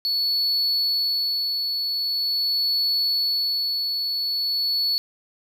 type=tone with tremolo; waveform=triangle; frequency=4419 Hz; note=C#8; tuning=6 cents flat; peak=-18 dBFS; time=0.05-4.98 s; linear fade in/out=0 ms; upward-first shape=sine; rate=0.44 Hz; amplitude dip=35%; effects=none